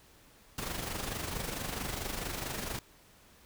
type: noise with amplitude modulation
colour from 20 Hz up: pink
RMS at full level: -35 dBFS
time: 0.58-2.79 s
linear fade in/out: 2 ms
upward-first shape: sine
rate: 24.5 Hz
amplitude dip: 55%
effects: pink hiss -60 dBFS RMS until 3.45 s